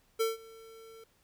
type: tone with ADSR envelope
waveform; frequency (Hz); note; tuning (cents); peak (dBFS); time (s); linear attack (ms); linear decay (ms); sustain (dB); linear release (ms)
square; 450; A4; +39; -26; 0.19-1.04; 19; 160; -24; 4
effects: pink hiss -69 dBFS RMS until 1.23 s